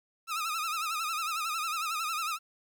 sawtooth tone with vibrato, 1283 Hz, E6, 47 cents flat, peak -27 dBFS, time 0.27-2.39 s, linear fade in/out 50 ms, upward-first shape sine, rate 11 Hz, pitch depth 98 cents each way, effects 11-bit

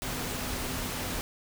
sine tone in noise, 252.2 Hz, B3, 36 cents sharp, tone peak -42 dBFS, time 0.02-1.21 s, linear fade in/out 0 ms, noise pink, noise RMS -34 dBFS, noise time 0.02-1.21 s, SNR -11 dB, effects none

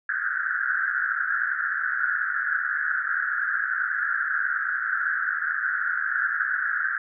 pink band-pass noise, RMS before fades -26 dBFS, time 0.09-6.98 s, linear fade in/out 5 ms, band 1400 to 1700 Hz, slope 96 dB/octave, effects none

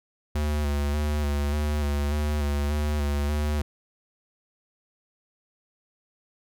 square tone with vibrato, 73.42 Hz, D2, in tune, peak -24 dBFS, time 0.35-3.62 s, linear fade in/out 5 ms, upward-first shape square, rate 1.7 Hz, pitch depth 30 cents each way, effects none

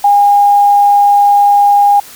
sine tone, 813 Hz, G#5, 37 cents flat, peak -4 dBFS, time 0.04-2 s, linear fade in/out 5 ms, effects white hiss -34 dBFS RMS until 2.15 s

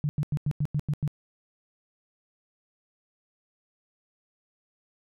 sine tone bursts, 147.7 Hz, D3, 10 cents sharp, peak -23 dBFS, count 8, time 0.04-1.077 s, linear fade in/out 0 ms, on 50 ms, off 91 ms, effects none

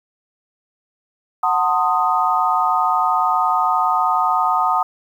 sine chord, F# diminished seventh, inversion none, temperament equal with one note detuned, 740 / 896.9 / 1046.5 / 1244.5 Hz, F#5 / A5 / C6 / Eb6, 0 / +33 / 0 / 0 cents, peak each -20 / -20 / -24 / -18 dBFS, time 1.43-4.83 s, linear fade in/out 5 ms, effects 8-bit

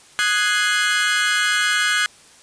30% pulse chord, Ab dominant seventh, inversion second, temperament equal, 1244.5 / 1480 / 1661.2 / 2093 Hz, Eb6 / Gb6 / Ab6 / C7, 0 / 0 / 0 / 0 cents, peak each -23 / -18 / -18 / -22 dBFS, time 0.19-2.06 s, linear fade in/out 0 ms, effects white hiss -48 dBFS RMS until 2.42 s + resampled to 22050 Hz

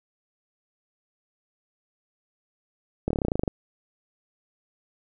slowing click train, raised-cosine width 2 ms, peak -11 dBFS, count 13, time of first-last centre 3.08-3.478 s, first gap 25 ms, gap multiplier 1.05, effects none

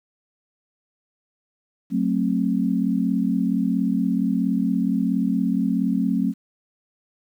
sine chord, F# diminished, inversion none, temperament just, 185 / 222 / 266.4 Hz, F#3 / A3 / C4, 0 / +16 / +31 cents, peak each -23 dBFS, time 1.9-6.34 s, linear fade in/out 50 ms, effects 9-bit

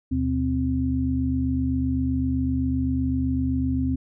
sine tone cluster, 76 / 123.8 / 260.6 Hz, D#2 / B2 / C4, -40 / +5 / -7 cents, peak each -26 / -29 / -23 dBFS, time 0.11-3.96 s, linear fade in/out 10 ms, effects none

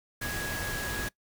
sine tone in noise, 1661.2 Hz, G#6, in tune, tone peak -35 dBFS, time 0.21-1.09 s, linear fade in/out 10 ms, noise pink, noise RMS -35 dBFS, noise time 0.21-1.09 s, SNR -3 dB, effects noise-tail reverb RT60 0.1 s tail -21 dB re dry

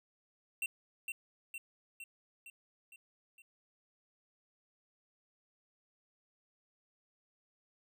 square tone with echo, 2720 Hz, F7, 46 cents flat, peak -34 dBFS, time 0.62-0.66 s, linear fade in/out 2 ms, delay 460 ms, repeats 6, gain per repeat -4 dB, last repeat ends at 3.42 s, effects none

